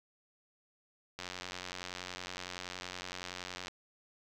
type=click train; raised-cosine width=0.2 ms; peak=-23 dBFS; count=227; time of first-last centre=1.19-3.682 s; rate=90.7 Hz; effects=none